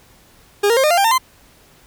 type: tone with pitch steps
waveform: 40% pulse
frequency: 408 / 466 / 532.2 / 607.8 / 694.1 / 792.8 / 905.4 / 1034.1 Hz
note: G#4 / A#4 / C5 / D#5 / F5 / G5 / A5 / C6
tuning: -31 / -1 / +29 / -41 / -11 / +19 / +49 / -21 cents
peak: -11 dBFS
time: 0.63-1.182 s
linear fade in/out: 10 ms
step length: 69 ms
effects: pink hiss -50 dBFS RMS until 1.86 s